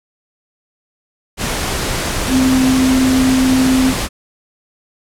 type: tone in noise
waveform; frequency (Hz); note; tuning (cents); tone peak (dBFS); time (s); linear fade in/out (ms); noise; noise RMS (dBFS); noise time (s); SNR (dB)
sine; 259.9; C4; -11; -10; 2.28-3.94; 50; pink; -19; 1.37-4.09; +6
effects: low-pass 11000 Hz 12 dB/octave